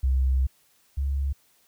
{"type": "tone pair in turn", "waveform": "sine", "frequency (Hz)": [65.41, 69.07], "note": ["C2", "C#2"], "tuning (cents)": [0, -6], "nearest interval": "minor second", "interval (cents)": 94, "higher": "second", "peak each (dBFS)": [-19, -23], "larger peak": "first", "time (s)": [[0.03, 0.47], [0.97, 1.33]], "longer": "first", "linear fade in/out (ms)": 10, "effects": ["white hiss -63 dBFS RMS until 1.67 s"]}